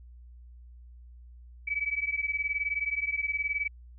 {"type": "beating tone pair", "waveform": "sine", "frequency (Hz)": [2280, 2299], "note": ["C#7", "D7"], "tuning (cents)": [48, -37], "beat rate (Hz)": 19, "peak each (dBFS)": -31, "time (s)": [1.67, 3.68], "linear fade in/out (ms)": 10, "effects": ["added 60 Hz sine -47 dBFS peak until 3.98 s"]}